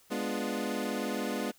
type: chord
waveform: 25% pulse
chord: G# diminished seventh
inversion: none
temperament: equal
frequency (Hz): 207.7 / 246.9 / 293.7 / 349.2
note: G#3 / B3 / D4 / F4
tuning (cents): 0 / 0 / 0 / 0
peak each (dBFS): -32 / -32 / -34 / -36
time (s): 0.1-1.52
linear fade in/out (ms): 20
effects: white hiss -62 dBFS RMS until 1.58 s